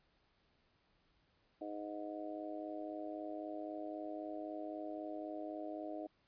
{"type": "harmonic tone", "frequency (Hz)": 103.83, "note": "G#2", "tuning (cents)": 0, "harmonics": [3, 4, 5, 6, 7], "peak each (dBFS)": [-45, -53, -53, -46, -50], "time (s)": [1.61, 6.07], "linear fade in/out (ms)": 5, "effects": ["pink hiss -75 dBFS RMS until 6.27 s", "resampled to 11025 Hz"]}